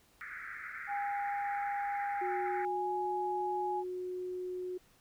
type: band-pass noise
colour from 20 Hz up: pink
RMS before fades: -44 dBFS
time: 0.21-2.65 s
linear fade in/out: 0 ms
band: 1300 to 2200 Hz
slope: 96 dB/octave
type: tone with pitch glide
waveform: sine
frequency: 810 to 834.7 Hz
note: G#5 to G#5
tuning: -43 to +9 cents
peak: -33 dBFS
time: 0.87-3.84 s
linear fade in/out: 50 ms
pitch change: +52 cents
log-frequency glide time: 2.39-2.92 s
type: tone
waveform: sine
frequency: 364.5 Hz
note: F#4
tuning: 26 cents flat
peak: -36 dBFS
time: 2.21-4.78 s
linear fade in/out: 10 ms
effects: pink hiss -66 dBFS RMS until 5 s